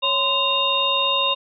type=tone cluster; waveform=sine; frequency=552 / 1031 / 2790 / 3694 Hz; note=C#5 / C6 / F7 / A#7; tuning=-7 / -26 / -2 / -16 cents; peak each=-27 / -23 / -23 / -21 dBFS; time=0.02-1.35 s; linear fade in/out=20 ms; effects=none